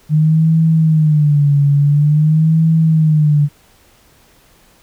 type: tone with vibrato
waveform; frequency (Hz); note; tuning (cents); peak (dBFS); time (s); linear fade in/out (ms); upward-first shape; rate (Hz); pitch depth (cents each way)
sine; 151.7; D#3; -44; -8; 0.09-3.49; 50; sine; 0.48; 110
effects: pink hiss -50 dBFS RMS until 4.82 s